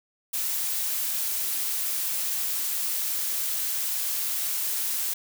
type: noise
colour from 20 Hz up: blue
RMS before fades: -28 dBFS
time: 0.33-5.14 s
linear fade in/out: 10 ms
effects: none

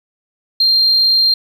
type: tone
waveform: sine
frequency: 4186 Hz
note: C8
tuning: in tune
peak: -8 dBFS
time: 0.6-1.34 s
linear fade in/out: 5 ms
effects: tanh soft clip ceiling -5 dBFS + 8-bit

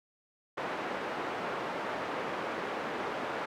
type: band-pass noise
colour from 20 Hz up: pink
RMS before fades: -36 dBFS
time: 0.57-3.46 s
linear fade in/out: 10 ms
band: 360 to 1700 Hz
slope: 12 dB/octave
effects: none

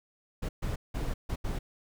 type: noise bursts at uneven times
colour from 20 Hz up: brown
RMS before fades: -32 dBFS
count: 5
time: 0.42-0.49 / 0.62-0.76 / 0.94-1.14 / 1.29-1.36 / 1.44-1.59 s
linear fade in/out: 10 ms
effects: none

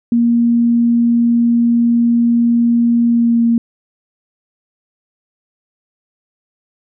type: tone with pitch glide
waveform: sine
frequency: 235.4 to 232.7 Hz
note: A#3 to A#3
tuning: +17 to -3 cents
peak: -9 dBFS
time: 0.12-3.58 s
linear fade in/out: 2 ms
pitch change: -20 cents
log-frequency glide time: 3.07-3.43 s
effects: none

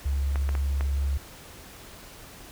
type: tone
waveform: sine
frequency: 69.3 Hz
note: C#2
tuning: in tune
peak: -23 dBFS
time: 0.05-1.18 s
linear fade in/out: 10 ms
type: clicks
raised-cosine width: 0.5 ms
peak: -19 dBFS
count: 4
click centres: 0.358 / 0.491 / 0.552 / 0.809 s
effects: pink hiss -46 dBFS RMS until 2.51 s

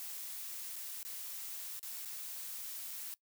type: noise with dropouts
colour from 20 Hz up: blue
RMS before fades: -44 dBFS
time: 0-3.14 s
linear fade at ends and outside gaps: 0 ms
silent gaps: 0.758-0.763 / 1.029-1.05 / 1.793-1.829 / 2.05-2.056 s
effects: noise-tail reverb RT60 0.1 s tail -20 dB re dry

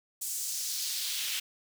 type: noise with high-pass filter sweep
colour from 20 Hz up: pink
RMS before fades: -34 dBFS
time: 0.21-1.4 s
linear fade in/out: 10 ms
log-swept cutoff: 7900 to 2800 Hz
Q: 1.5
effects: none

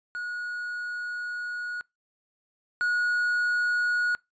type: tone pair in turn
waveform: triangle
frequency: 1453 / 1453 Hz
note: F#6 / F#6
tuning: -32 / -32 cents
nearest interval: unison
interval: 0 cents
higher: neither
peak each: -29 / -21 dBFS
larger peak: second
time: 0.15-1.81 / 2.81-4.15 s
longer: first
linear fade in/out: 0 ms
effects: noise-tail reverb RT60 0.2 s tail -25 dB re dry + resampled to 16000 Hz

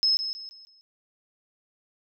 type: tone with echo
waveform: sine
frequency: 5180 Hz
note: E8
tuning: 31 cents flat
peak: -19 dBFS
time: 0.03-0.17 s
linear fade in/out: 0 ms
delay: 160 ms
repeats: 4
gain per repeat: -9 dB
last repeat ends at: 0.81 s
effects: none

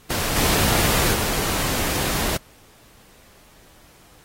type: noise with level steps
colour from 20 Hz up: pink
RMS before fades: -24 / -20 / -24 dBFS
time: 0.1-2.37 s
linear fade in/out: 5 ms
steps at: 0.36 / 1.13 s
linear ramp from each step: 5 ms
effects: pink hiss -52 dBFS RMS until 4.24 s + AAC 48 kbps

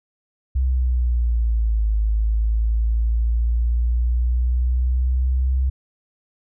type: exponential two-way sweep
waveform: sine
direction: down then up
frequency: 65.4 to 53 to 65.4 Hz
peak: -16 dBFS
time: 0.55-5.7 s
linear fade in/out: 10 ms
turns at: 1.92 s
effects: none

